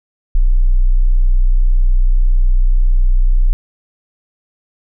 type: tone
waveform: sine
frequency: 30.87 Hz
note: B0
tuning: in tune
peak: -7 dBFS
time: 0.35-3.53 s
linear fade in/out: 0 ms
effects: none